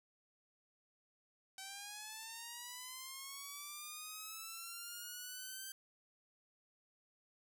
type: linear sweep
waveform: 5% pulse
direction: up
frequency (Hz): 763 to 1568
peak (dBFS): -35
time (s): 1.58-5.72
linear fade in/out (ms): 2
effects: none